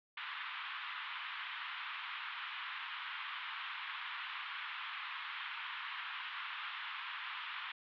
pink band-pass noise, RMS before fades -44 dBFS, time 0.17-7.72 s, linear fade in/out 5 ms, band 1000 to 3500 Hz, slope 48 dB/octave, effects none

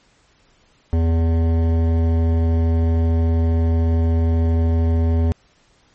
sine tone with hard clipping, 82.41 Hz, E2, in tune, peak -16 dBFS, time 0.93-5.32 s, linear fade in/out 0 ms, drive 14 dB, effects pink hiss -57 dBFS RMS until 5.94 s + MP3 32 kbps

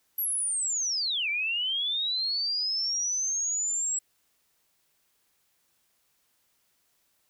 sine linear two-way sweep, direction down then up, 11840 to 2287 to 7730 Hz, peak -26 dBFS, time 0.18-3.99 s, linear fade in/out 5 ms, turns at 1.29 s, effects white hiss -71 dBFS RMS until 7.29 s

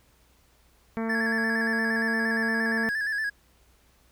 harmonic tone, 225.5 Hz, A3, 43 cents sharp, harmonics 1 / 2 / 3 / 4 / 5 / 6 / 7 / 8 / 9 / 10, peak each -28 / -34 / -38 / -40 / -42 / -44 / -45 / -46 / -47 / -48 dBFS, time 0.97-2.89 s, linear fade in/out 0 ms
triangle tone with vibrato, 1706 Hz, G#6, 46 cents sharp, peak -24 dBFS, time 1.09-3.3 s, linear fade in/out 10 ms, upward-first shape square, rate 8.6 Hz, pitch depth 52 cents each way
effects added 60 Hz sine -63 dBFS peak until 4.11 s + pink hiss -63 dBFS RMS until 4.11 s

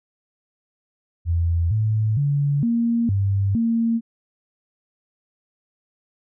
sine tone with pitch steps, 84.5 / 108.6 / 142.8 / 233.2 / 98.7 / 229.6 Hz, E2 / A2 / D3 / A#3 / G2 / A#3, +43 / -22 / -48 / +1 / +12 / -26 cents, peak -17 dBFS, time 1.25-4.01 s, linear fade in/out 50 ms, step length 460 ms, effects none

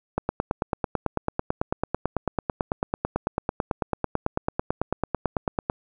click train, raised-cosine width 1 ms, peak -9 dBFS, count 51, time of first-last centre 0.18-5.699 s, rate 9.06 Hz, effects none

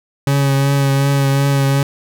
40% pulse tone with vibrato, 138.59 Hz, C#3, in tune, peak -11 dBFS, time 0.27-1.83 s, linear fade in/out 2 ms, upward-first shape triangle, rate 2.7 Hz, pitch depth 25 cents each way, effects none

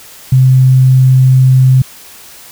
sine tone, 130 Hz, C3, 11 cents flat, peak -3 dBFS, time 0.32-1.82 s, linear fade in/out 5 ms, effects white hiss -35 dBFS RMS until 2.51 s

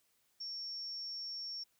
sine tone, 5480 Hz, F8, 34 cents flat, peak -40 dBFS, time 0.4-1.64 s, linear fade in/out 10 ms, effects white hiss -75 dBFS RMS until 1.79 s

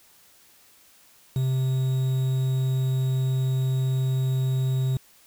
triangle tone with quantisation, 130.81 Hz, C3, in tune, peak -19 dBFS, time 1.36-4.97 s, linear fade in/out 2 ms, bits 7, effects white hiss -56 dBFS RMS until 5.26 s

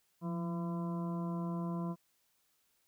harmonic tone with a mistuned harmonic, 168.8 Hz, E3, 41 cents sharp, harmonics 1 / 2 / 3 / 4 / 6 / 7 / 8, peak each -35 / -44 / -52 / -48 / -46 / -59 / -60 dBFS, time 0.21-1.96 s, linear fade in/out 50 ms, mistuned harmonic 1, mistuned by +49 cents, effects white hiss -75 dBFS RMS until 2.87 s

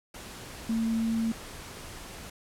sine tone in noise, 226.1 Hz, A3, 47 cents sharp, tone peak -25 dBFS, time 0.69-1.32 s, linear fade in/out 5 ms, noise pink, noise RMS -43 dBFS, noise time 0.14-2.3 s, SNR +15 dB, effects low-pass 12000 Hz 12 dB/octave

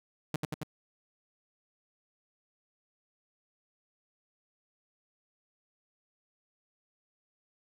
sawtooth tone with echo, 153.1 Hz, D#3, 28 cents flat, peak -25 dBFS, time 0.34-0.36 s, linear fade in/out 2 ms, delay 91 ms, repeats 3, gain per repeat -2 dB, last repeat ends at 0.633 s, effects none

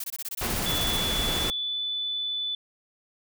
blue noise bursts, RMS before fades -33 dBFS, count 16, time 0-0.97 s, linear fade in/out 5 ms, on 40 ms, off 22 ms
pink noise, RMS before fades -29 dBFS, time 0.41-1.5 s, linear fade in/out 0 ms
sine tone with pitch glide, 3443 to 3489 Hz, A7 to A7, -38 to -15 cents, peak -27 dBFS, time 0.66-2.55 s, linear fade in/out 2 ms, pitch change +23 cents, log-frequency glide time 1.26-1.78 s
effects none

